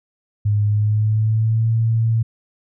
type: tone with pitch glide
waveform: sine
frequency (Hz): 104 to 113.41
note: G#2 to A#2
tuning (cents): +3 to -47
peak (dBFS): -14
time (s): 0.45-2.23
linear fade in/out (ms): 10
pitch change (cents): +150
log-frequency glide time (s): 0.65-1.7
effects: none